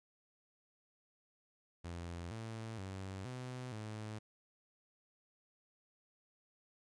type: tone with pitch steps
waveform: sawtooth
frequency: 85.9 / 112.1 / 95.8 / 126.5 / 107.8 Hz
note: F2 / A2 / G2 / B2 / A2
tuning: -28 / +33 / -39 / +42 / -35 cents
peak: -39 dBFS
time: 1.84-4.19 s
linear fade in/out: 10 ms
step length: 470 ms
effects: resampled to 22050 Hz + 13-bit